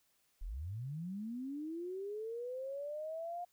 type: linear sweep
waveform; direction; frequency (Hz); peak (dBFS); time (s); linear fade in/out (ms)
sine; up; 30.87 to 713; -39; 0.41-3.45; 10
effects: white hiss -75 dBFS RMS until 3.52 s